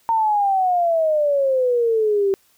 sine exponential sweep, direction down, 920 to 384.9 Hz, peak -15 dBFS, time 0.09-2.34 s, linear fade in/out 0 ms, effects white hiss -59 dBFS RMS until 2.57 s

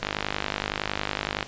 click train, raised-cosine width 0.3 ms, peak -9 dBFS, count 72, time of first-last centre 0.03-1.428 s, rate 50.8 Hz, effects pink hiss -43 dBFS RMS until 1.47 s + resampled to 16000 Hz

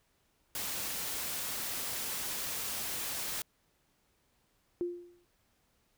white noise, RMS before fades -37 dBFS, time 0.55-3.42 s, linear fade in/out 2 ms
sine tone with exponential decay, 350.4 Hz, F4, 6 cents sharp, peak -28 dBFS, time 4.81-5.25 s, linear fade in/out 0 ms, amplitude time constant 94 ms
effects pink hiss -73 dBFS RMS until 5.97 s

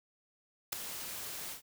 white noise with ADSR envelope, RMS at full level -31 dBFS, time 0.72-1.62 s, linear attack 9 ms, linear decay 5 ms, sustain -11 dB, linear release 110 ms, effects none

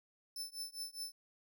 sawtooth tone with tremolo, 5280 Hz, E8, 2 cents sharp, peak -36 dBFS, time 0.36-1.12 s, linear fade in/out 2 ms, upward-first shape triangle, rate 4.9 Hz, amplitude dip 100%, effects none

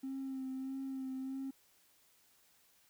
triangle tone with vibrato, 265.4 Hz, C4, 25 cents sharp, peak -35 dBFS, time 0.03-1.51 s, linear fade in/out 10 ms, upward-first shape sine, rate 1.6 Hz, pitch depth 23 cents each way, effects tanh soft clip ceiling -35 dBFS + white hiss -69 dBFS RMS until 2.89 s

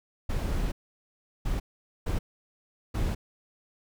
brown noise bursts at uneven times, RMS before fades -28 dBFS, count 4, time 0.29-0.72 / 1.45-1.6 / 2.06-2.19 / 2.94-3.15 s, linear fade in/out 10 ms, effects none

